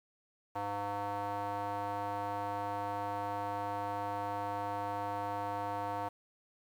square tone with band-pass filter, 101.5 Hz, G#2, 39 cents flat, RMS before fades -37 dBFS, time 0.55-6.09 s, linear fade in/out 10 ms, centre 850 Hz, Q 3.3, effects 10-bit

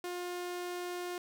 sawtooth tone, 355.4 Hz, F4, 30 cents sharp, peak -33 dBFS, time 0.04-1.18 s, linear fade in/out 2 ms, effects none

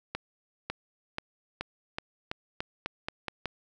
accelerating click train, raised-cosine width 0.3 ms, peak -16 dBFS, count 11, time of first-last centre 0.15-3.457 s, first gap 550 ms, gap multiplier 0.88, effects none

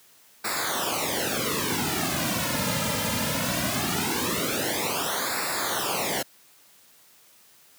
pink noise with flanger, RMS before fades -27 dBFS, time 0.44-6.23 s, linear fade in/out 10 ms, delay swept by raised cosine 0.32 to 2.72 ms, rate 0.2 Hz, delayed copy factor -1, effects white hiss -56 dBFS RMS until 7.78 s + high-pass 100 Hz 12 dB/octave

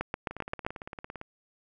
two click trains, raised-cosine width 0.5 ms, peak -24 / -15 dBFS, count 17 / 6, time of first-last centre 0.31-1.214 / 0.01-0.665 s, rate 17.7 / 7.63 Hz, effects none

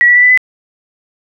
sine tone with pitch steps, 1928 / 1948.2 / 1968.5 / 1989.1 / 2010 Hz, B6 / B6 / B6 / B6 / B6, -42 / -24 / -6 / +12 / +30 cents, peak -4 dBFS, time 0.01-0.375 s, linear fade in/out 0 ms, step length 73 ms, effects none

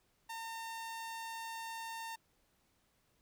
sawtooth tone, 909 Hz, A#5, 44 cents flat, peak -38 dBFS, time 0.29-2.16 s, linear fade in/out 10 ms, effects pink hiss -75 dBFS RMS until 3.21 s

